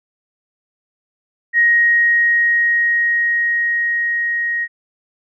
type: tone with level ramp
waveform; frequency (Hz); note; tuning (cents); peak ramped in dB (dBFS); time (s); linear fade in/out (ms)
sine; 1880; A#6; +14; -9 to -17; 1.53-4.68; 50
effects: none